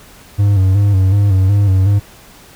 triangle tone with vibrato, 98 Hz, G2, in tune, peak -6 dBFS, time 0.38-2 s, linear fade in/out 20 ms, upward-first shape square, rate 2.7 Hz, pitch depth 60 cents each way, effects pink hiss -41 dBFS RMS until 2.55 s

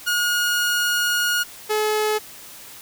sawtooth tone pair in turn, 1438 / 427.5 Hz, F#6 / A4, -50 / -50 cents, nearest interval octave + major sixth, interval 2100 cents, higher first, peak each -15 dBFS, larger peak neither, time 0.06-1.44 / 1.69-2.19 s, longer first, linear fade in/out 20 ms, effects white hiss -41 dBFS RMS until 2.81 s

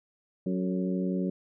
harmonic tone with a mistuned harmonic, 92.5 Hz, F#2, in tune, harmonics 2 / 3 / 4 / 5 / 6, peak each -28 / -34 / -35 / -40 / -40 dBFS, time 0.46-1.3 s, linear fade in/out 5 ms, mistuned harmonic 5, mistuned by -51 cents, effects none

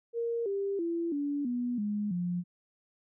sine tone with pitch steps, 466.2 / 396.6 / 337.4 / 287 / 244.1 / 207.7 / 176.66 Hz, A#4 / G4 / E4 / D4 / B3 / G#3 / F3, 0 / +20 / +40 / -40 / -20 / 0 / +20 cents, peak -29 dBFS, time 0.13-2.44 s, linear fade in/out 50 ms, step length 330 ms, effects none

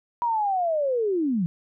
sine linear sweep, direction down, 970 to 159.8 Hz, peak -21 dBFS, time 0.22-1.46 s, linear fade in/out 0 ms, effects none

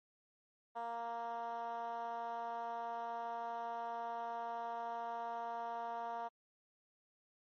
10% pulse tone with band-pass filter, 233.1 Hz, A#3, in tune, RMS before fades -42 dBFS, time 0.75-6.29 s, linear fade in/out 20 ms, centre 810 Hz, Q 4, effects MP3 32 kbps

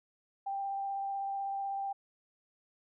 sine tone with vibrato, 789 Hz, G5, 11 cents sharp, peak -33 dBFS, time 0.46-1.93 s, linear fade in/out 10 ms, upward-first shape triangle, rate 16 Hz, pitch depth 13 cents each way, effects none

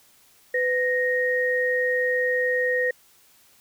sine tone pair together, 501.4 / 1864.7 Hz, B4 / A#6, +26 / 0 cents, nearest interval octave + major seventh, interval 2274 cents, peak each -23 dBFS, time 0.54-2.91 s, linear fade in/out 5 ms, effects white hiss -57 dBFS RMS until 3.6 s

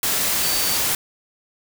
sine tone in noise, 4580 Hz, D8, 44 cents flat, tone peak -27 dBFS, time 0.43-0.77 s, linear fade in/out 2 ms, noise white, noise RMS -21 dBFS, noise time 0.03-0.95 s, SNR -9 dB, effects none

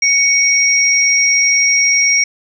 sine tone pair together, 2231 / 5622 Hz, C#7 / F8, +11 / +11 cents, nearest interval octave + major third, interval 1600 cents, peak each -12 dBFS, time 0.02-2.24 s, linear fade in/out 5 ms, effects none

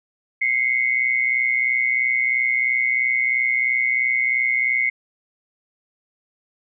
sine tone pair together, 2066 / 2189 Hz, C7 / C#7, -22 / -22 cents, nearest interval minor second, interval 100 cents, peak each -20 dBFS, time 0.41-4.9 s, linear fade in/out 10 ms, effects none

